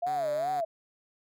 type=tone with vibrato; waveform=sine; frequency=668 Hz; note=E5; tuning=23 cents sharp; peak=-27 dBFS; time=0.02-0.65 s; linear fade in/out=10 ms; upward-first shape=sine; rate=2.5 Hz; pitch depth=210 cents each way
type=tone; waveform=5% pulse; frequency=142.6 Hz; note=C#3; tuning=49 cents sharp; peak=-30 dBFS; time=0.06-0.61 s; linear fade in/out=10 ms
effects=none